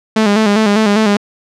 sawtooth tone with vibrato, 211.1 Hz, G#3, 29 cents sharp, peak -5 dBFS, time 0.16-1.17 s, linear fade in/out 5 ms, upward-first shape square, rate 5 Hz, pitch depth 63 cents each way, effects low-pass 6000 Hz 12 dB/octave

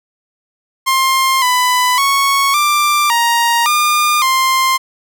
sawtooth tone with pitch steps, 1059 / 998 / 1106 / 1183 / 938 / 1207 / 1050 Hz, C6 / B5 / C#6 / D6 / A#5 / D6 / C6, +21 / +18 / -4 / +12 / +11 / +47 / +6 cents, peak -7 dBFS, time 0.86-4.78 s, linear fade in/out 20 ms, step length 560 ms, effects none

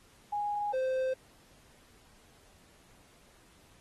sine / triangle tone pair in turn, 826 / 520.3 Hz, G#5 / C5, -10 / -10 cents, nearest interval minor sixth, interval 800 cents, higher first, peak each -30 / -26 dBFS, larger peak second, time 0.32-0.73 / 0.73-1.14 s, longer neither, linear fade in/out 10 ms, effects pink hiss -62 dBFS RMS until 3.8 s + AAC 32 kbps

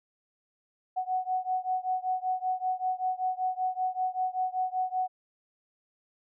sine beating tone pair, 740 / 745.2 Hz, F#5 / F#5, 0 / +12 cents, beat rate 5.2 Hz, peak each -30 / -31 dBFS, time 0.96-5.08 s, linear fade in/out 20 ms, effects none

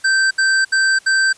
square tone bursts, 1558 Hz, G6, 11 cents flat, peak -13 dBFS, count 4, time 0.04-1.33 s, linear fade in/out 10 ms, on 270 ms, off 70 ms, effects white hiss -47 dBFS RMS until 1.37 s + resampled to 22050 Hz

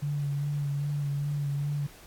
sine tone with vibrato, 143.7 Hz, D3, 37 cents flat, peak -27 dBFS, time 0.02-1.87 s, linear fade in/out 10 ms, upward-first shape sine, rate 2.5 Hz, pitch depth 26 cents each way, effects pink hiss -52 dBFS RMS until 2.06 s + AAC 64 kbps

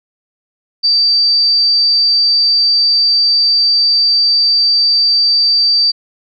sine tone, 4649 Hz, D8, 18 cents flat, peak -8 dBFS, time 0.83-5.92 s, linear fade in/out 20 ms, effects none

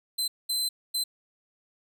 sawtooth tone bursts at uneven times, 4067 Hz, C8, 50 cents flat, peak -23 dBFS, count 3, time 0.18-0.28 / 0.49-0.69 / 0.94-1.04 s, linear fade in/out 10 ms, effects none

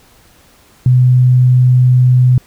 sine tone, 126.1 Hz, B2, 36 cents sharp, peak -5 dBFS, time 0.86-2.38 s, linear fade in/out 2 ms, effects pink hiss -47 dBFS RMS until 2.46 s

